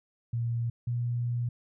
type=tone pair in turn; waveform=sine; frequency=117.5 / 120.25 Hz; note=A#2 / B2; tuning=+14 / -46 cents; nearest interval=unison; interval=40 cents; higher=second; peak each=-27 dBFS; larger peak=neither; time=0.33-0.7 / 0.87-1.49 s; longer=second; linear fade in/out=5 ms; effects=none